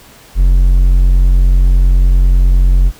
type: tone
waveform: triangle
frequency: 45 Hz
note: F#1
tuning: 47 cents flat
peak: -3 dBFS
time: 0.35-2.92 s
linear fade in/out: 50 ms
effects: pink hiss -40 dBFS RMS until 2.99 s